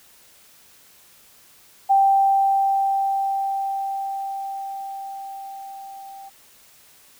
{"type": "tone with level ramp", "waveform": "sine", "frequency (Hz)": 784, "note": "G5", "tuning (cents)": 0, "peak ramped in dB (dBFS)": [-12, -37], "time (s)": [1.89, 6.3], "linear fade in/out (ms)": 20, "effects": ["white hiss -52 dBFS RMS until 7.19 s"]}